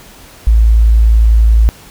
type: tone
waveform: sine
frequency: 55.5 Hz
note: A1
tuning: 16 cents sharp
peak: -4 dBFS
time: 0.47-1.69 s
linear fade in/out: 0 ms
effects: pink hiss -38 dBFS RMS until 1.9 s